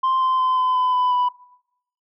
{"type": "tone with pitch steps", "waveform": "sine", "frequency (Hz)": [1046.5, 1036.9, 1027.3, 1017.9, 1008.5, 999.2, 990], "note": ["C6", "C6", "C6", "C6", "B5", "B5", "B5"], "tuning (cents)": [0, -16, -32, -48, 36, 20, 4], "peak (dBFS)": -14, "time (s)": [0.03, 1.29], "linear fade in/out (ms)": 10, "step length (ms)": 180, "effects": ["noise-tail reverb RT60 0.8 s tail -22 dB re dry", "tanh soft clip ceiling -15 dBFS"]}